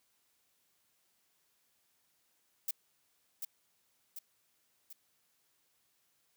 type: noise with echo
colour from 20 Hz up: violet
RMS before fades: -34 dBFS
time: 2.68-2.71 s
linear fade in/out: 5 ms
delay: 740 ms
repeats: 3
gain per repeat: -5 dB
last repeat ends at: 4.93 s
effects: white hiss -75 dBFS RMS until 6.36 s + high-pass 60 Hz 12 dB/octave